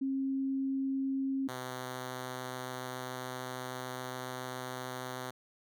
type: tone pair in turn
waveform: sine / 5% pulse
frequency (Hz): 269.1 / 127.59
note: C4 / C3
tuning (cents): +49 / -43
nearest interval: octave + minor second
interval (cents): 1292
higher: first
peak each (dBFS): -30 / -27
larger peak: second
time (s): 0.01-1.48 / 1.48-5.31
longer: second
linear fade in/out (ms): 10
effects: none